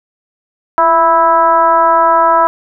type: tone with frequency modulation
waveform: sine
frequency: 987.8 Hz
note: B5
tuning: in tune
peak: -6 dBFS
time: 0.78-2.47 s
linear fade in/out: 0 ms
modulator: 324 Hz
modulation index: 1.1
effects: none

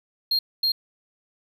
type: tone bursts at uneven times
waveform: triangle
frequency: 4224 Hz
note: C8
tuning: 16 cents sharp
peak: -18 dBFS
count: 2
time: 0.31-0.39 / 0.63-0.72 s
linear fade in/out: 5 ms
effects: none

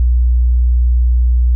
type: tone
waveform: sine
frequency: 60.6 Hz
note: B1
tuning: 32 cents flat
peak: -8 dBFS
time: 0-1.55 s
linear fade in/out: 0 ms
effects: none

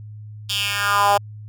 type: tone with high-pass filter sweep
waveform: 10% pulse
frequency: 202.9 Hz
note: G#3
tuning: 40 cents flat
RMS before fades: -19 dBFS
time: 0.49-1.18 s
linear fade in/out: 10 ms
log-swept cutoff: 3700 to 670 Hz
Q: 3.4
effects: added 106 Hz sine -34 dBFS peak until 1.48 s

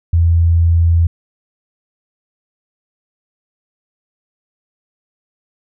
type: tone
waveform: sine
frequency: 84 Hz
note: E2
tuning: 33 cents sharp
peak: -8 dBFS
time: 0.13-1.07 s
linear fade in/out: 5 ms
effects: none

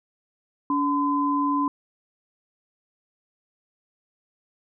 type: tone pair together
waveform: sine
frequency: 285.9 / 1019 Hz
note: D4 / C6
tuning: -46 / -46 cents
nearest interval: octave + minor seventh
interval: 2200 cents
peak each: -23 / -23 dBFS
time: 0.7-1.68 s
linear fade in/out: 2 ms
effects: none

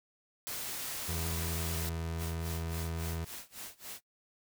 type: noise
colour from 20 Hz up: white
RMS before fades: -39 dBFS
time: 0.47-1.89 s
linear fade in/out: 0 ms
type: tone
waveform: 30% pulse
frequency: 82.41 Hz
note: E2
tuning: in tune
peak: -32 dBFS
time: 1.08-3.25 s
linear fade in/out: 10 ms
type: noise with tremolo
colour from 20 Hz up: white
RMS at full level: -43 dBFS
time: 2.17-4.01 s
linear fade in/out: 50 ms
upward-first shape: sine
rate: 3.6 Hz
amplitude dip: 95%
effects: noise-tail reverb RT60 0.1 s tail -22 dB re dry

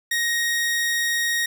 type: tone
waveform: sawtooth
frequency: 1874 Hz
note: A#6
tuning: 9 cents sharp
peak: -17 dBFS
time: 0.11-1.46 s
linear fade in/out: 5 ms
effects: none

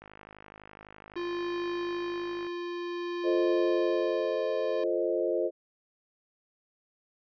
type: click train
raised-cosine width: 0.5 ms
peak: -32 dBFS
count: 128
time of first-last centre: 0.02-2.467 s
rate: 51.9 Hz
type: tone with tremolo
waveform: square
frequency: 348.8 Hz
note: F4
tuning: 2 cents flat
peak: -31 dBFS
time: 1.16-4.84 s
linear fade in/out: 5 ms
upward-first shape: sine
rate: 0.51 Hz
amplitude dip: 30%
type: chord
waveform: sine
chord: F dominant seventh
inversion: none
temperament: equal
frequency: 349.2 / 440 / 523.3 / 622.3 Hz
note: F4 / A4 / C5 / Eb5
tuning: 0 / 0 / 0 / 0 cents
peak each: -30 / -32 / -31 / -32 dBFS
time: 3.23-5.51 s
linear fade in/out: 50 ms
effects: resampled to 11025 Hz

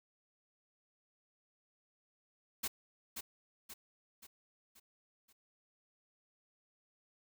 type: noise with echo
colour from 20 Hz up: white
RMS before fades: -37 dBFS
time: 2.63-2.68 s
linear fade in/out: 10 ms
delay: 530 ms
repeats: 5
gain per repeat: -6 dB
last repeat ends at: 5.33 s
effects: none

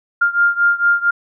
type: beating tone pair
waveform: sine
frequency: 1400 / 1404.4 Hz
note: F6 / F6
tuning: +4 / +9 cents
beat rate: 4.4 Hz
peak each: -14 / -16 dBFS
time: 0.21-1.11 s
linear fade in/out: 10 ms
effects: none

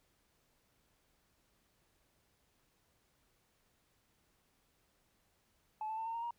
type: tone with pitch steps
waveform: sine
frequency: 863 / 878.6 / 894.5 / 910.6 / 927.1 / 943.8 Hz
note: A5 / A5 / A5 / A#5 / A#5 / A#5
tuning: -34 / -3 / +28 / -41 / -10 / +21 cents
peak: -36 dBFS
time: 5.81-6.308 s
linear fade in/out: 2 ms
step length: 83 ms
effects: tanh soft clip ceiling -33 dBFS + pink hiss -75 dBFS RMS until 6.38 s

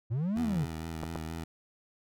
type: linear two-way sweep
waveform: triangle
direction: up then down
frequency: 103.83 to 247.7 to 129.7 Hz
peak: -26 dBFS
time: 0.1-0.66 s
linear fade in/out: 20 ms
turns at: 0.41 s
type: tone with vibrato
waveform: 15% pulse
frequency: 80.9 Hz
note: E2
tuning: 32 cents flat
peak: -30 dBFS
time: 0.36-1.44 s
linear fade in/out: 5 ms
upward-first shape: sine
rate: 4.3 Hz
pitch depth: 39 cents each way
type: clicks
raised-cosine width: 1 ms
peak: -21 dBFS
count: 2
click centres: 1.034 / 1.157 s
effects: none

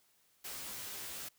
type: noise with comb filter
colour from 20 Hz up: white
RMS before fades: -44 dBFS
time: 0.44-1.29 s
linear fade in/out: 10 ms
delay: 15 ms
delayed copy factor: +0.95
effects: white hiss -71 dBFS RMS until 1.38 s

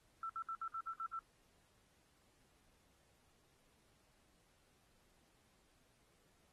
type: tone bursts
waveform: sine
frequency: 1334 Hz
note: E6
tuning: 20 cents sharp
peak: -40 dBFS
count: 8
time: 0.23-1.191 s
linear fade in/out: 2 ms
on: 65 ms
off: 63 ms
effects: pink hiss -74 dBFS RMS until 6.52 s + AAC 32 kbps

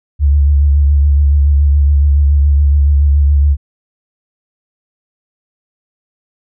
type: tone with vibrato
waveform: sine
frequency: 71.6 Hz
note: D2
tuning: 43 cents flat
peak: -6 dBFS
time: 0.19-3.57 s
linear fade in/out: 50 ms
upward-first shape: triangle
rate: 7.1 Hz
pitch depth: 54 cents each way
effects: none

